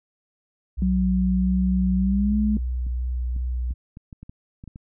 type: tone with vibrato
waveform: sine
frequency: 61.74 Hz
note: B1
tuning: in tune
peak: -23 dBFS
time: 0.77-3.74 s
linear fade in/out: 20 ms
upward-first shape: sine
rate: 2.7 Hz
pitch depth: 15 cents each way
type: tone with pitch glide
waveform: sine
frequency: 186.2 to 211.4 Hz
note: F#3 to G#3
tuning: +11 to +31 cents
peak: -19 dBFS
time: 0.82-2.57 s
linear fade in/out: 2 ms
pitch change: +220 cents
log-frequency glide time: 1.96-2.37 s
type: clicks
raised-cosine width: 5 ms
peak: -27 dBFS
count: 12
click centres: 2.321 / 2.58 / 2.867 / 3.364 / 3.708 / 3.971 / 4.128 / 4.23 / 4.295 / 4.639 / 4.677 / 4.759 s
effects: none